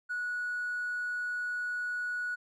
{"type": "tone with hard clipping", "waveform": "sine", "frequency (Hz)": 1465, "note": "F#6", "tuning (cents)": -18, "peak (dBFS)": -32, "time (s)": [0.09, 2.36], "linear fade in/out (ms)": 20, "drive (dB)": 1, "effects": []}